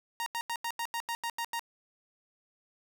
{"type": "tone bursts", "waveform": "sawtooth", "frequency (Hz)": 932.3, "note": "A#5", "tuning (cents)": 0, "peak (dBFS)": -28, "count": 10, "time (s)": [0.2, 1.594], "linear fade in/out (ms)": 0, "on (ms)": 62, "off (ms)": 86, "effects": []}